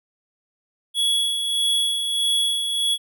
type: tone with tremolo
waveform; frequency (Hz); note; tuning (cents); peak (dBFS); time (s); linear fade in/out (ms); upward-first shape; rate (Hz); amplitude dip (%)
square; 3364; G#7; +22; -18; 0.94-2.98; 50; sine; 1.6; 45
effects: none